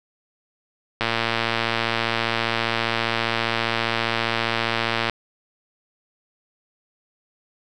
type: click train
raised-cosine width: 0.3 ms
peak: -5 dBFS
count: 471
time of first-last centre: 1.01-5.097 s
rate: 115 Hz
effects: none